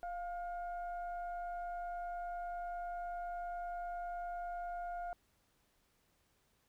sine tone with frequency modulation, 700 Hz, F5, 4 cents sharp, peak -39 dBFS, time 0.03-5.13 s, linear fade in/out 0 ms, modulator 725 Hz, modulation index 0.48, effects pink hiss -75 dBFS RMS until 6.68 s

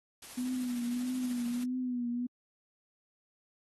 white noise with tremolo, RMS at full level -47 dBFS, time 0.22-1.64 s, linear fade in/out 5 ms, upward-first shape square, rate 13 Hz, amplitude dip 25%
sine tone with vibrato, 246.9 Hz, B3, in tune, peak -31 dBFS, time 0.37-2.27 s, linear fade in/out 10 ms, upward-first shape triangle, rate 1.6 Hz, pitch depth 65 cents each way
effects AAC 32 kbps

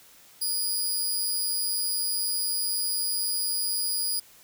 15% pulse tone, 4902 Hz, D#8, 27 cents flat, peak -19 dBFS, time 0.41-4.2 s, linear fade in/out 10 ms, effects white hiss -54 dBFS RMS until 4.43 s

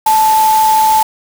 sine tone in noise, 874 Hz, A5, 12 cents flat, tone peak -7 dBFS, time 0.06-1.03 s, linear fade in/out 5 ms, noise white, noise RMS -21 dBFS, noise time 0.06-1.03 s, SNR +11 dB, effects none

